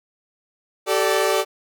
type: chord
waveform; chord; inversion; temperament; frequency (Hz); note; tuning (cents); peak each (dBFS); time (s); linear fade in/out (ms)
sawtooth; G suspended second; none; equal with one note detuned; 384.4 / 440 / 587.3; G4 / A4 / D5; -34 / 0 / 0; -18; 0.86-1.45; 50
effects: none